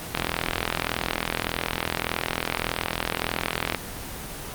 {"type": "click train", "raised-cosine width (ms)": 0.3, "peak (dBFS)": -6, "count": 151, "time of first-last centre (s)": [0.15, 3.747], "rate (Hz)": 41.7, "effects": ["pink hiss -35 dBFS RMS until 4.54 s", "Opus 24 kbps"]}